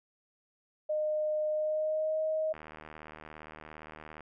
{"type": "tone with pitch glide", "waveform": "sine", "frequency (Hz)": [612, 628.1], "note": ["D#5", "D#5"], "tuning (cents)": [-29, 16], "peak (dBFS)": -28, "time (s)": [0.89, 2.53], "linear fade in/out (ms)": 10, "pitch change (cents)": 45, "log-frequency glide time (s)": [1.49, 2.2]}
{"type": "click train", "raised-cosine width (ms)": 0.5, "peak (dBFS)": -31, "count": 130, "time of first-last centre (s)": [2.54, 4.207], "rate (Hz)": 77.4}
{"effects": []}